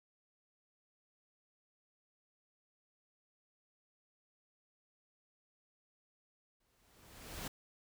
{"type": "noise with exponential growth", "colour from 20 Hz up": "pink", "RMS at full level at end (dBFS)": -41, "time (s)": [6.6, 7.48], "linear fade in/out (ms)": 5, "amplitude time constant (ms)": 190, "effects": []}